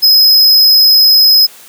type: tone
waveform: square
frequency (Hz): 5090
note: D#8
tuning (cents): +39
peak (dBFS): -4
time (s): 0.02-1.47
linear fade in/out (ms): 20
effects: white hiss -37 dBFS RMS until 1.68 s + high-pass 200 Hz 12 dB/octave